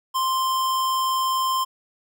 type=tone; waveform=square; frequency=1046.5 Hz; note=C6; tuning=in tune; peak=-21 dBFS; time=0.14-1.65 s; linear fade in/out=20 ms; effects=none